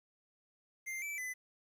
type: tone with pitch steps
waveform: square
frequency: 2098 / 2317 / 2011 Hz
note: C7 / D7 / B6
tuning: +4 / -24 / +31 cents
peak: -39 dBFS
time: 0.86-1.34 s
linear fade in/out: 20 ms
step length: 160 ms
effects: 11-bit